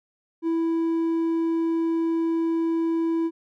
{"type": "tone with hard clipping", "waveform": "sine", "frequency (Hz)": 329.6, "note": "E4", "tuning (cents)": 0, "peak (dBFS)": -22, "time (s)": [0.42, 3.31], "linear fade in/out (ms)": 50, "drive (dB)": 3, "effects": []}